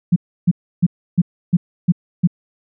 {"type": "tone bursts", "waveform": "sine", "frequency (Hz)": 174.61, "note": "F3", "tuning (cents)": 0, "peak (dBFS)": -8, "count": 7, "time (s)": [0.12, 2.274], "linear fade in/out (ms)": 10, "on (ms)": 42, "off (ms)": 310, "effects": []}